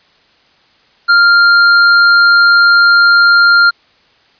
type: tone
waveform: square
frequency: 1396.9 Hz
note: F6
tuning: in tune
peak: -5 dBFS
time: 1.08-3.71 s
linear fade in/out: 20 ms
effects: white hiss -50 dBFS RMS until 4.39 s + resampled to 11025 Hz